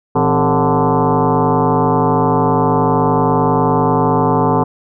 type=tone with frequency modulation; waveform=sine; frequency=311.1 Hz; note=D#4; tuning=in tune; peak=-10 dBFS; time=0.15-4.64 s; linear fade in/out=10 ms; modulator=143 Hz; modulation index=5.3; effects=none